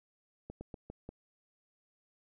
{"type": "slowing click train", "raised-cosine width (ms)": 2, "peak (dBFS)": -30, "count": 5, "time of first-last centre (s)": [0.5, 1.09], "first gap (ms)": 110, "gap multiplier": 1.2, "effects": []}